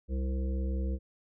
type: harmonic tone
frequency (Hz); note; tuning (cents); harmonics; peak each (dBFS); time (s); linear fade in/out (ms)
65.41; C2; 0; 1 / 3 / 5 / 7 / 8; -29 / -39 / -43 / -46 / -47; 0.08-0.99; 50
effects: none